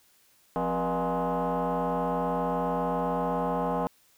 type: tone with frequency modulation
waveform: sine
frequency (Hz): 174.3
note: F3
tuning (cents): -3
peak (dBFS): -24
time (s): 0.56-3.87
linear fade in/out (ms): 0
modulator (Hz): 218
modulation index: 4.1
effects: tanh soft clip ceiling -21 dBFS + white hiss -63 dBFS RMS until 4.17 s